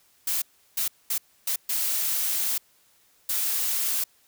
blue noise bursts at uneven times, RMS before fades -26 dBFS, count 6, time 0.27-0.42 / 0.77-0.88 / 1.1-1.18 / 1.47-1.56 / 1.69-2.58 / 3.29-4.04 s, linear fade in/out 5 ms, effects white hiss -62 dBFS RMS until 4.27 s

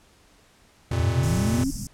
square chord, F suspended fourth, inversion none, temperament equal, 87.31 / 116.54 / 130.81 Hz, F2 / Bb2 / C3, 0 / 0 / 0 cents, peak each -27 / -26 / -32 dBFS, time 0.91-1.64 s, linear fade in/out 5 ms
sine linear sweep, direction up, 74.2 to 280.8 Hz, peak -23 dBFS, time 0.99-1.71 s, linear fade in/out 10 ms
pink band-stop noise, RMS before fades -32 dBFS, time 1.23-1.87 s, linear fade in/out 2 ms, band 270 to 5000 Hz, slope 96 dB/octave
effects pink hiss -57 dBFS RMS until 1.93 s + low-pass 10000 Hz 12 dB/octave

